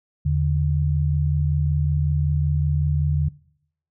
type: tone pair together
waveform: sine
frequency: 80.9 / 146.24 Hz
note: E2 / D3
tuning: -32 / -7 cents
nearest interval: minor seventh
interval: 1025 cents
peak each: -21 / -20 dBFS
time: 0.25-3.29 s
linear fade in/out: 10 ms
effects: noise-tail reverb RT60 0.7 s tail -22 dB re dry